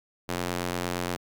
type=tone with high-pass filter; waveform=square; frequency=44.3 Hz; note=F1; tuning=25 cents sharp; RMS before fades=-31 dBFS; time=0.28-1.17 s; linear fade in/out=20 ms; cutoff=200 Hz; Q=0.5; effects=none